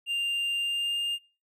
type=tone with pitch glide; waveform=triangle; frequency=2794 to 2812 Hz; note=F7 to F7; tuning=0 to +11 cents; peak=-25 dBFS; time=0.06-1.19 s; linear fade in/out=50 ms; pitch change=+11 cents; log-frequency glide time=0.59-1.01 s; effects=noise-tail reverb RT60 0.4 s tail -26 dB re dry